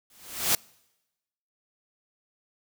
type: noise with exponential growth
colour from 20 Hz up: white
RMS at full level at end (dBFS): -20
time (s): 0.1-0.55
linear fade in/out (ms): 2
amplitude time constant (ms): 96
effects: noise-tail reverb RT60 1.0 s tail -26 dB re dry